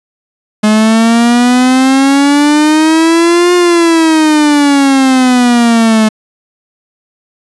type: exponential two-way sweep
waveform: 45% pulse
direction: up then down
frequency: 211.5 to 356.6 to 215.4 Hz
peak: -5 dBFS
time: 0.63-6.09 s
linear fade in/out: 10 ms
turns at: 3.54 s
effects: resampled to 24000 Hz